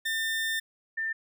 30% pulse / sine tone pair in turn, 1800 / 1792.8 Hz, A6 / A6, +39 / +32 cents, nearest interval unison, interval 7 cents, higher first, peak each -25 / -28 dBFS, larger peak first, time 0.05-0.6 / 0.97-1.13 s, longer first, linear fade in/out 10 ms, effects none

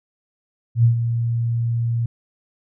sine tone with ADSR envelope, 117 Hz, A#2, 7 cents sharp, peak -9 dBFS, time 0.75-2.06 s, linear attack 90 ms, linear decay 110 ms, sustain -9 dB, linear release 4 ms, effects none

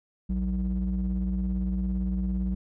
triangle ring-modulated tone, 65.41 Hz, C2, in tune, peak -20 dBFS, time 0.29-2.55 s, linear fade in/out 10 ms, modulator 122 Hz, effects none

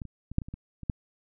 clicks, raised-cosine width 5 ms, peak -24 / -29 / -26 / -11 / -25 / -29 / -25 / -28 / -14 dBFS, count 9, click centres 0.018 / 0.053 / 0.316 / 0.384 / 0.418 / 0.485 / 0.54 / 0.833 / 0.898 s, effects none

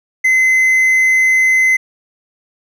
triangle tone, 2050 Hz, C7, 36 cents flat, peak -7 dBFS, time 0.24-1.77 s, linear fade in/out 10 ms, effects none

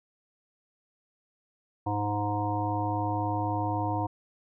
harmonic tone, 103.7 Hz, G#2, 2 cents flat, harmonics 1 / 3 / 5 / 7 / 9 / 10, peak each -31 / -33 / -39 / -33 / -32 / -42 dBFS, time 1.86-4.07 s, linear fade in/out 10 ms, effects none

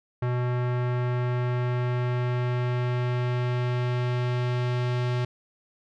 square tone with low-pass filter sweep, 123.47 Hz, B2, in tune, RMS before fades -26 dBFS, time 0.22-5.25 s, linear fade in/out 5 ms, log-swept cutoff 1700 to 3800 Hz, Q 0.96, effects none

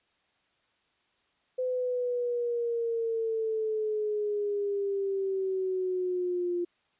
sine exponential sweep, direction down, 510 to 348.5 Hz, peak -27 dBFS, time 1.58-6.65 s, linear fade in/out 10 ms, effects white hiss -71 dBFS RMS until 6.99 s + resampled to 8000 Hz

